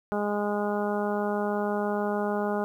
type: harmonic tone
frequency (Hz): 206.4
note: G#3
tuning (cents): -10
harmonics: 1 / 2 / 3 / 4 / 5 / 6 / 7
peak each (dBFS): -30 / -30 / -32 / -33 / -39 / -39 / -39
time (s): 0.12-2.64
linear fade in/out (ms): 0
effects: 10-bit